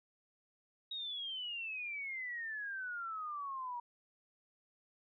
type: exponential sweep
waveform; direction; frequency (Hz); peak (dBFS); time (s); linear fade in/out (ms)
sine; down; 3810 to 949; -39; 0.91-3.8; 5
effects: none